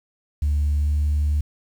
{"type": "tone with pitch glide", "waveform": "sine", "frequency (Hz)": [73.42, 74.1], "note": ["D2", "D2"], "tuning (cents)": [0, 16], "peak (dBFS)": -16, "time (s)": [0.42, 1.41], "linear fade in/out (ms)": 5, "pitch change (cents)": 16, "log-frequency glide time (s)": [0.8, 0.9], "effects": ["tanh soft clip ceiling -15 dBFS", "8-bit"]}